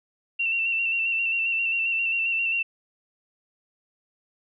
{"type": "tone with vibrato", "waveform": "sine", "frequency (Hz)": 2711, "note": "E7", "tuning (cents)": 48, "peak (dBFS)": -22, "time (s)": [0.39, 2.63], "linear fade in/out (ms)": 10, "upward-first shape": "square", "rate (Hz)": 7.5, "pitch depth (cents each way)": 27, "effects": []}